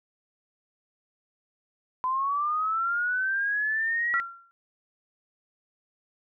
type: linear sweep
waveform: sine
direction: up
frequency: 1011 to 1952 Hz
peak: -24 dBFS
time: 2.04-4.2 s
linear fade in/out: 0 ms
type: tone with exponential decay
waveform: sine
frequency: 1372 Hz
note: F6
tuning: 31 cents flat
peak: -22 dBFS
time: 4.14-4.51 s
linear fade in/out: 0 ms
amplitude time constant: 80 ms
effects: none